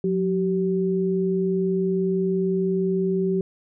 sine tone pair together, 180.9 / 383.3 Hz, F#3 / G4, -39 / -39 cents, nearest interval octave + minor second, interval 1300 cents, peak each -23 / -22 dBFS, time 0.04-3.41 s, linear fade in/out 2 ms, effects none

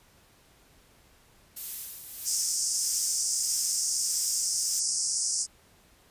violet noise with tremolo, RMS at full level -33 dBFS, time 1.56-4.8 s, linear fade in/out 10 ms, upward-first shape sine, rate 1.6 Hz, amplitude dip 55%
pink band-pass noise, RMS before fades -29 dBFS, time 2.24-5.47 s, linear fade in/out 50 ms, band 5000 to 9500 Hz, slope 96 dB/octave
effects pink hiss -60 dBFS RMS until 6.1 s + resampled to 32000 Hz

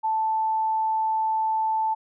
sine tone, 880 Hz, A5, in tune, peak -21 dBFS, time 0.03-1.95 s, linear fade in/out 20 ms, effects none

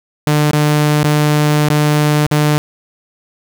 sawtooth tone with dropouts, 149.6 Hz, D3, 32 cents sharp, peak -6 dBFS, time 0.27-2.58 s, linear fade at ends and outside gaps 0 ms, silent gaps 0.512-0.533 / 1.032-1.043 / 1.687-1.702 / 2.265-2.313 s, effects none

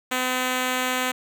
5% pulse tone, 254.4 Hz, C4, 48 cents flat, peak -11 dBFS, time 0.11-1.12 s, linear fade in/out 10 ms, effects none

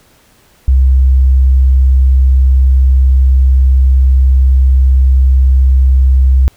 sine tone, 65.41 Hz, C2, in tune, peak -4 dBFS, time 0.68-6.48 s, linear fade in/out 0 ms, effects pink hiss -48 dBFS RMS until 6.56 s

